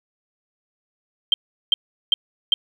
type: tone bursts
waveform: sine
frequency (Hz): 3150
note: G7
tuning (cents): +8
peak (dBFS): -12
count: 4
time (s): 1.32-2.54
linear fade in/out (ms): 2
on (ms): 20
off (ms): 380
effects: 7-bit